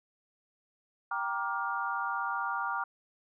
sine chord, G minor seventh, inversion none, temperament just, 784 / 940.8 / 1176 / 1411.2 Hz, G5 / Bb5 / D6 / F6, 0 / +16 / +2 / +18 cents, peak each -38 / -36 / -35 / -35 dBFS, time 1.11-2.84 s, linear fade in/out 5 ms, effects none

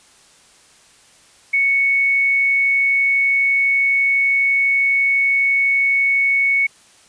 sine tone, 2217 Hz, C#7, in tune, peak -13 dBFS, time 1.53-6.67 s, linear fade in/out 10 ms, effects white hiss -50 dBFS RMS until 7.08 s + resampled to 22050 Hz

